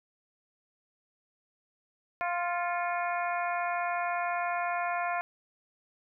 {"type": "harmonic tone with a mistuned harmonic", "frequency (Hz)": 349.2, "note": "F4", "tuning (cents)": 0, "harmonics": [2, 3, 4, 5, 6, 7], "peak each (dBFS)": [-31, -35, -37, -39, -41, -42], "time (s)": [2.21, 5.21], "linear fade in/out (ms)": 0, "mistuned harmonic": 6, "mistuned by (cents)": 57, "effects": []}